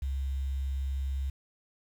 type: tone with quantisation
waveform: sine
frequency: 67.6 Hz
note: C#2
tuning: 43 cents flat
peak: -29 dBFS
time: 0.02-1.3 s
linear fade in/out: 5 ms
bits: 9
effects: none